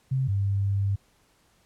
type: tone pair in turn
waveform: sine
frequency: 132.3 / 99.11 Hz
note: C3 / G2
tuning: +20 / +20 cents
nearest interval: perfect fourth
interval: 500 cents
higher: first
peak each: -22 dBFS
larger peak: neither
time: 0.11-0.28 / 0.28-0.96 s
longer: second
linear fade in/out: 10 ms
effects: pink hiss -64 dBFS RMS until 1.65 s + low-pass 12000 Hz 12 dB/octave